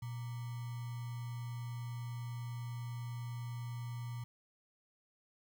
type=tone with sample-and-hold; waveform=sine; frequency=120 Hz; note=B2; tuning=49 cents flat; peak=-39 dBFS; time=0.02-4.24 s; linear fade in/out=5 ms; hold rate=1050 Hz; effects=none